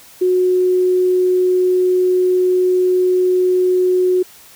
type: tone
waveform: sine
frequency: 365.9 Hz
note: F#4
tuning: 19 cents flat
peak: -11 dBFS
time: 0.21-4.23 s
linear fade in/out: 10 ms
effects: white hiss -43 dBFS RMS until 4.55 s